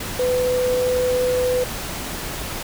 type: tone in noise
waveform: sine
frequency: 501 Hz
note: B4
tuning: 25 cents sharp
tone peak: -17 dBFS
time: 0.19-1.64 s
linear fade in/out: 5 ms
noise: pink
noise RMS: -29 dBFS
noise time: 0-2.63 s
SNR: +9 dB
effects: none